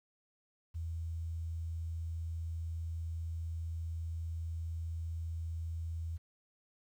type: tone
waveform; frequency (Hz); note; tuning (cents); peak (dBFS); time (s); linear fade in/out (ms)
sine; 82.41; E2; 0; -36; 0.74-6.18; 20
effects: 11-bit